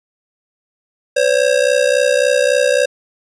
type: ring-modulated tone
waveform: square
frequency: 539 Hz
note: C#5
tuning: 49 cents flat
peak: -9 dBFS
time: 1.16-2.86 s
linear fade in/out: 10 ms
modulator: 31.8 Hz
effects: resampled to 22050 Hz